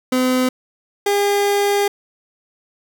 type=tone pair in turn; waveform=30% pulse; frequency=255.1 / 404.9 Hz; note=C4 / G#4; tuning=-44 / -44 cents; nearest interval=minor sixth; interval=800 cents; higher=second; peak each=-12 dBFS; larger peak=neither; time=0.12-0.49 / 1.06-1.88 s; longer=second; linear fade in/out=5 ms; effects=none